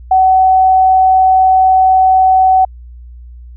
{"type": "tone", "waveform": "sine", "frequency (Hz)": 754, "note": "F#5", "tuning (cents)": 32, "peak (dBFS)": -5, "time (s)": [0.11, 2.65], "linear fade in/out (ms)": 5, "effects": ["added 60 Hz sine -30 dBFS peak until 3.56 s"]}